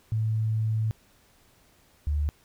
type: tone pair in turn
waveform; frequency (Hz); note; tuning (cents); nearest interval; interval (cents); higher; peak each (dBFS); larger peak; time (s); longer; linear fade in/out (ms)
sine; 110 / 73.84; A2 / D2; 0 / +10; perfect fifth; 690; first; -23; neither; 0.12-0.91 / 2.07-2.29; first; 0
effects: pink hiss -61 dBFS RMS until 2.44 s